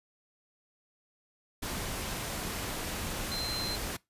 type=tone in noise; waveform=sine; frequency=4113 Hz; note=C8; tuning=30 cents flat; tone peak=-35 dBFS; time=3.31-3.76 s; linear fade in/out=10 ms; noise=pink; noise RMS=-36 dBFS; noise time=1.62-3.97 s; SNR=-2 dB; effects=noise-tail reverb RT60 0.2 s tail -22 dB re dry + resampled to 32000 Hz